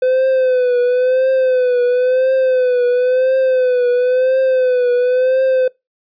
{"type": "tone with vibrato", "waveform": "triangle", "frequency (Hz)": 507, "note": "B4", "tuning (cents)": 45, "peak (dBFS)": -9, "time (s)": [0.02, 5.68], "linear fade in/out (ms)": 5, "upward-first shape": "triangle", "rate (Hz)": 0.97, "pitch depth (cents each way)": 71, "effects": ["noise-tail reverb RT60 0.2 s tail -23 dB re dry", "resampled to 11025 Hz"]}